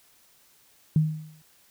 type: tone with exponential decay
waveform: sine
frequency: 155.56 Hz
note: D#3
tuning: in tune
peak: -15 dBFS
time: 0.96-1.42 s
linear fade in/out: 2 ms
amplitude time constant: 98 ms
effects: white hiss -60 dBFS RMS until 1.7 s